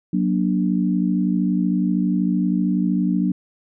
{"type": "chord", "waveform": "sine", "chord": "Gb augmented", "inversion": "none", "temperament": "equal with one note detuned", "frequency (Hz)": [185, 237.7, 293.7], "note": ["Gb3", "Bb3", "D4"], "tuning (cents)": [0, 34, 0], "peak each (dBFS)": [-19, -23, -23], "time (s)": [0.13, 3.32], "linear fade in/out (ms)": 5, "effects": []}